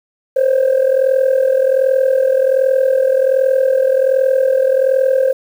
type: tone with amplitude modulation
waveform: sine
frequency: 527 Hz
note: C5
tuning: 12 cents sharp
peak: -5 dBFS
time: 0.36-5.33 s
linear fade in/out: 10 ms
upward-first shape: sine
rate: 41.3 Hz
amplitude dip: 80%
effects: tanh soft clip ceiling -6 dBFS + 7-bit